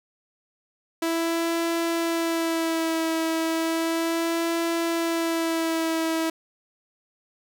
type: tone with vibrato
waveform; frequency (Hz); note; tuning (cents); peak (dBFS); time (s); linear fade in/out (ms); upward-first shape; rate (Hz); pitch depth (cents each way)
sawtooth; 329.6; E4; 0; -19; 1.02-6.3; 5; sine; 0.34; 26
effects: none